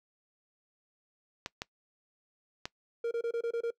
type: clicks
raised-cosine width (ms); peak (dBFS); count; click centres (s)
0.2; -18; 3; 1.461 / 1.619 / 2.655
type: tone bursts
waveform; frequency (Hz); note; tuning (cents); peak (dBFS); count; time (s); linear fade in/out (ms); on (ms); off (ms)
triangle; 466.2; A#4; 0; -27; 7; 3.04-3.706; 5; 72; 27
effects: noise-tail reverb RT60 0.1 s tail -22 dB re dry